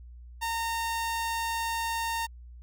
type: tone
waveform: sawtooth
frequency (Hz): 917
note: A#5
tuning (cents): -29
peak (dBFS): -25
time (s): 0.41-2.27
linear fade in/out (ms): 20
effects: added 60 Hz sine -44 dBFS peak until 2.62 s